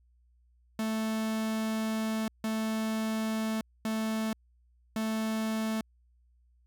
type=tone bursts at uneven times; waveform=45% pulse; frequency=220 Hz; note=A3; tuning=in tune; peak=-29 dBFS; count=4; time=0.79-2.28 / 2.44-3.61 / 3.85-4.33 / 4.96-5.81 s; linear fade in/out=2 ms; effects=added 60 Hz sine -62 dBFS peak until 6.66 s